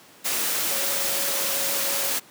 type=tone in noise; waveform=sine; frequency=554 Hz; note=C#5; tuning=1 cent flat; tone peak=-35 dBFS; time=0.7-2.13 s; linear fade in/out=20 ms; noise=white; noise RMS=-25 dBFS; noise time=0.24-2.2 s; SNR=-13 dB; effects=pink hiss -50 dBFS RMS until 2.3 s + high-pass 200 Hz 12 dB/octave